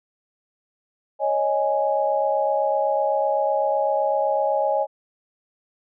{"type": "chord", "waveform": "sine", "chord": "C# suspended second", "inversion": "none", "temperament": "equal", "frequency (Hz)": [554.4, 622.3, 830.6], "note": ["C#5", "D#5", "G#5"], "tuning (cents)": [0, 0, 0], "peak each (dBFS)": -23, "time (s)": [1.19, 4.87], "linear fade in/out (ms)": 50, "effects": []}